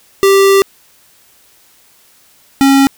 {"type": "tone pair in turn", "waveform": "square", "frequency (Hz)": [392, 273.4], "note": ["G4", "C#4"], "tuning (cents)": [0, -24], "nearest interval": "tritone", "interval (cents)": 624, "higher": "first", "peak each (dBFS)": -6, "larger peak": "neither", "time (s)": [[0.23, 0.62], [2.61, 2.87]], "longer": "first", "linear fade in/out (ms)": 0, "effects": ["white hiss -48 dBFS RMS until 2.97 s"]}